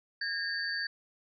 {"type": "tone cluster", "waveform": "sine", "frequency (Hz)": [1635, 1811, 4573], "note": ["G#6", "A6", "D8"], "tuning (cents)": [-28, 49, -47], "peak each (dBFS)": [-34, -38, -36], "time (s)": [0.21, 0.87], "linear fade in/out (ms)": 5, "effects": []}